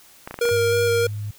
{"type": "clicks", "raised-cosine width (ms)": 0.5, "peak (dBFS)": -17, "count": 6, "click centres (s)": [0.275, 0.31, 0.342, 0.389, 0.454, 0.49]}
{"type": "tone with vibrato", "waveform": "square", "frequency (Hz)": 471.2, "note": "A#4", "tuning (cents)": 19, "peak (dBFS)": -18, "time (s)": [0.41, 1.07], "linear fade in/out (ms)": 5, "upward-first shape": "square", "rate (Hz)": 3.2, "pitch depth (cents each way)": 11}
{"type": "tone with pitch glide", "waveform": "sine", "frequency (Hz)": [101.8, 104.18], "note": ["G#2", "G#2"], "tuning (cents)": [-34, 6], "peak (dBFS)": -26, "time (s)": [0.51, 1.31], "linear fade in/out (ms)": 5, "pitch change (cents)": 40, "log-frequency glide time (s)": [0.98, 1.09]}
{"effects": ["white hiss -50 dBFS RMS until 1.38 s"]}